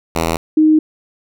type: tone pair in turn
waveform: 5% pulse / sine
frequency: 82.3 / 310.7 Hz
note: E2 / D#4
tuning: -2 / -2 cents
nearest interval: octave + major seventh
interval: 2300 cents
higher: second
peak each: -4 / -7 dBFS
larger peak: first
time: 0.15-0.37 / 0.57-0.79 s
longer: neither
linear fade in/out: 5 ms
effects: none